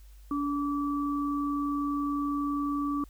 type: tone pair together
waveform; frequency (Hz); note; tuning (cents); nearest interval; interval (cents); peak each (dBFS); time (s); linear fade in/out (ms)
sine; 286.7 / 1154.8; D4 / D6; -42 / -30; 2 octaves; 2412; -28 / -33; 0.31-3.04; 2
effects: added 50 Hz sine -48 dBFS peak until 3.09 s + white hiss -64 dBFS RMS until 3.09 s